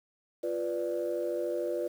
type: chord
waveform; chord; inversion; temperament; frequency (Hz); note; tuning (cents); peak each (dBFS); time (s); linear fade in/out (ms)
sine; B diminished; second; equal; 349.2 / 493.9 / 587.3; F4 / B4 / D5; 0 / 0 / 0; -33; 0.43-1.88; 10
effects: tanh soft clip ceiling -22 dBFS + 9-bit